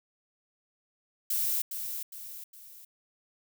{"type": "noise with echo", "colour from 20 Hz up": "violet", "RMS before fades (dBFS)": -29, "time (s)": [1.3, 1.62], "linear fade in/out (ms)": 5, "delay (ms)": 410, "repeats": 3, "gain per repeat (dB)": -7, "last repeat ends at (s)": 2.85, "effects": []}